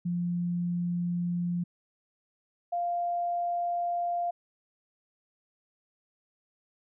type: tone pair in turn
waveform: sine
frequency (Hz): 174.61 / 696.9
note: F3 / F5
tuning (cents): 0 / -4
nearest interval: 2 octaves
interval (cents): 2396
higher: second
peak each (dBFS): -27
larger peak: neither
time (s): 0.05-1.64 / 2.72-4.31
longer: neither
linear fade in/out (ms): 10
effects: none